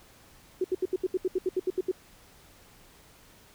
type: tone bursts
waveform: sine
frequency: 370 Hz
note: F#4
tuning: in tune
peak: -23 dBFS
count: 13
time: 0.61-1.915 s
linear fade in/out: 5 ms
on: 33 ms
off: 73 ms
effects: pink hiss -56 dBFS RMS until 3.54 s